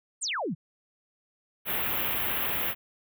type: exponential sweep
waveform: sine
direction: down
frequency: 9397 to 130.81 Hz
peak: -28 dBFS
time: 0.21-0.55 s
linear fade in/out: 20 ms
type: band-stop noise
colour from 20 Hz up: white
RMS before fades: -29 dBFS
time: 1.65-2.75 s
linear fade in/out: 50 ms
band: 3300 to 12000 Hz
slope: 48 dB/octave
effects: none